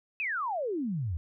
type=exponential sweep; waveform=sine; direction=down; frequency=2637 to 75.6 Hz; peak=-29 dBFS; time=0.2-1.17 s; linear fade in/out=0 ms; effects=none